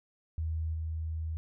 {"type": "tone with level steps", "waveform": "sine", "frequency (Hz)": 80, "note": "D#2", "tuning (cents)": 49, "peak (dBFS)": [-30, -32], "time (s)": [0.38, 1.37], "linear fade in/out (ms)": 0, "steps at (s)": 0.73, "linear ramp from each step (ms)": 20, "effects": []}